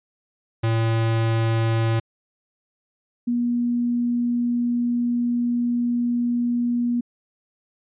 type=tone pair in turn; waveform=square / sine; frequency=113.4 / 240.3 Hz; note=A#2 / B3; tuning=-47 / -47 cents; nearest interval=octave + minor second; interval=1300 cents; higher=second; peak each=-19 dBFS; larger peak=neither; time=0.63-2 / 3.27-7.01 s; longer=second; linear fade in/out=10 ms; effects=resampled to 8000 Hz